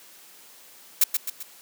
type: noise with echo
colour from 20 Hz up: blue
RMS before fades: -17 dBFS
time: 1.01-1.04 s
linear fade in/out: 5 ms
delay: 130 ms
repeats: 3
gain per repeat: -6 dB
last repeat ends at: 1.43 s
effects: white hiss -50 dBFS RMS until 1.61 s + high-pass 200 Hz 12 dB/octave